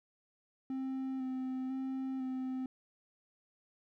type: tone with vibrato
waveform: triangle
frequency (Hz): 261.6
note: C4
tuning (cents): 0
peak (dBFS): -33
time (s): 0.7-2.66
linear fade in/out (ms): 2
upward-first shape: square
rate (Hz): 1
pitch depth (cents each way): 16
effects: none